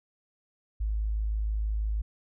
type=tone; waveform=sine; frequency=53.1 Hz; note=G#1; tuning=39 cents sharp; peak=-26 dBFS; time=0.8-2.02 s; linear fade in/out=10 ms; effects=none